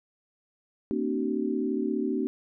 sine tone cluster, 229.9 / 264.8 / 301.7 / 379.6 Hz, A#3 / C4 / D4 / F#4, -24 / +21 / +47 / +44 cents, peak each -31 dBFS, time 0.91-2.27 s, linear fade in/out 0 ms, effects none

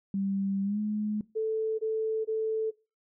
sine tone with pitch glide, 196 to 211.3 Hz, G3 to G#3, 0 to +30 cents, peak -27 dBFS, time 0.14-1.21 s, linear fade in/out 2 ms, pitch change +130 cents, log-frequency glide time 0.63-0.79 s
sine tone bursts, 440 Hz, A4, in tune, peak -26 dBFS, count 3, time 1.35-2.712 s, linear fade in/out 20 ms, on 440 ms, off 21 ms
effects noise-tail reverb RT60 0.3 s tail -21 dB re dry

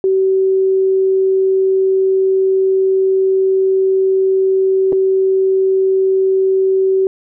sine tone with dropouts, 381.8 Hz, G4, 46 cents flat, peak -10 dBFS, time 0.04-7.07 s, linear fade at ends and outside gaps 1 ms, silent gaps 4.923-4.928 s, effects none

